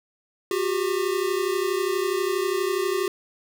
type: tone pair together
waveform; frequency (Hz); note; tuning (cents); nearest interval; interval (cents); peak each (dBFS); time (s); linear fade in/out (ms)
square; 363.4 / 395.7; F#4 / G4; -31 / +16; minor second; 147; -26; 0.51-3.08; 2
effects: none